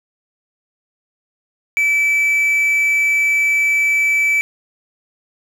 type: tone with quantisation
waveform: triangle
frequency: 2310 Hz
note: D7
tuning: 29 cents flat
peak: -11 dBFS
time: 1.77-4.41 s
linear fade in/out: 0 ms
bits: 6
effects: none